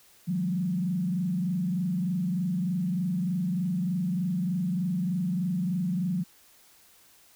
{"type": "tone with frequency modulation", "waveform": "sine", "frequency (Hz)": 180.2, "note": "F#3", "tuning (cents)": -45, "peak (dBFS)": -25, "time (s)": [0.27, 6.24], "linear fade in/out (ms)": 20, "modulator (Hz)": 23.3, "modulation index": 0.84, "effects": ["white hiss -58 dBFS RMS until 7.35 s"]}